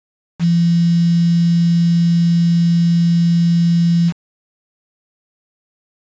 sine tone with quantisation, 170.2 Hz, F3, 44 cents flat, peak -10 dBFS, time 0.39-4.13 s, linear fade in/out 50 ms, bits 5, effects resampled to 16000 Hz

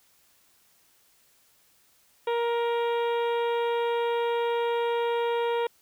harmonic tone, 470 Hz, A#4, 14 cents sharp, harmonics 1 / 2 / 3 / 4 / 5 / 6 / 7 / 8, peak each -25 / -30 / -40 / -42 / -42 / -45 / -44 / -48 dBFS, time 2.27-5.67 s, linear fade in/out 5 ms, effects white hiss -63 dBFS RMS until 5.81 s

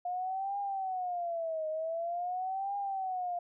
sine tone with vibrato, 709 Hz, F5, 26 cents sharp, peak -32 dBFS, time 0.05-3.39 s, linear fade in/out 5 ms, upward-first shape triangle, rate 0.46 Hz, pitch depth 230 cents each way, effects none

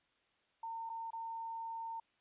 sine tone with dropouts, 910 Hz, A#5, 42 cents flat, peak -40 dBFS, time 0.63-2 s, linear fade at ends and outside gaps 5 ms, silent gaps 0.894-0.898 / 1.106-1.131 s, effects white hiss -75 dBFS RMS until 2.2 s + resampled to 8000 Hz

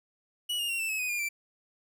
45% pulse tone with pitch steps, 2927 / 2835 / 2747 / 2661 / 2578 / 2497 / 2419 / 2343 Hz, F#7 / F7 / F7 / E7 / E7 / D#7 / D#7 / D7, -19 / +25 / -29 / +16 / -39 / +6 / -49 / -5 cents, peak -29 dBFS, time 0.49-1.29 s, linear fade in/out 10 ms, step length 100 ms, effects none

